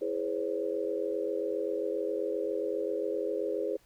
sine chord, C# minor seventh, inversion first, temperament equal with one note detuned, 329.6 / 415.3 / 506.9 / 554.4 Hz, E4 / G#4 / B4 / C#5, 0 / 0 / +45 / 0 cents, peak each -37 / -33 / -34 / -37 dBFS, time 0.01-3.77 s, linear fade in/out 10 ms, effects pink hiss -65 dBFS RMS until 3.85 s

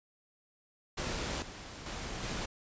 pink noise with level steps, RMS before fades -36 / -46 / -40 / -37 dBFS, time 0.97-2.46 s, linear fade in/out 10 ms, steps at 1.42 / 1.86 / 2.23 s, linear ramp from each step 2 ms, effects resampled to 16000 Hz

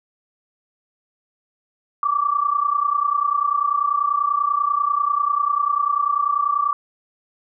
sine tone pair together, 1145.8 / 1176 Hz, D6 / D6, -43 / +2 cents, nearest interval unison, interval 45 cents, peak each -20 / -20 dBFS, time 2.03-6.73 s, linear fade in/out 2 ms, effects none

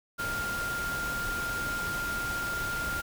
sine tone in noise, 1400 Hz, F6, 4 cents sharp, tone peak -31 dBFS, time 0.18-3.02 s, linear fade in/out 20 ms, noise pink, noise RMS -37 dBFS, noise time 0.18-3.02 s, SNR +3 dB, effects none

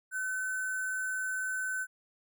sine tone with sample-and-hold, 1518 Hz, F#6, 44 cents sharp, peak -31 dBFS, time 0.11-1.87 s, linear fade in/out 50 ms, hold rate 8820 Hz, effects none

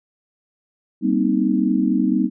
sine chord, C minor seventh, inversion second, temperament equal with one note detuned, 196 / 237.4 / 261.6 / 311.1 Hz, G3 / Bb3 / C4 / Eb4, 0 / +32 / 0 / 0 cents, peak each -21 dBFS, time 1.01-2.3 s, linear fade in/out 50 ms, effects none

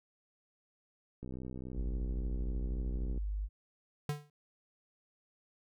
click train, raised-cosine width 3 ms, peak -31 dBFS, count 125, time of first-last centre 1.23-3.177 s, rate 63.7 Hz
sine tone, 50.7 Hz, G#1, 41 cents flat, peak -33 dBFS, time 1.73-3.49 s, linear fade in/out 50 ms
square tone with exponential decay, 147.2 Hz, D3, 4 cents sharp, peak -30 dBFS, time 4.09-4.3 s, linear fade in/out 2 ms, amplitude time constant 45 ms
effects none

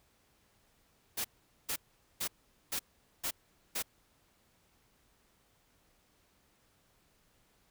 white noise bursts, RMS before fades -35 dBFS, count 6, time 1.17-3.826 s, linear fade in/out 10 ms, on 76 ms, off 440 ms, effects pink hiss -70 dBFS RMS until 7.7 s

